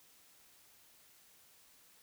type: silence
effects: white hiss -64 dBFS RMS until 2.02 s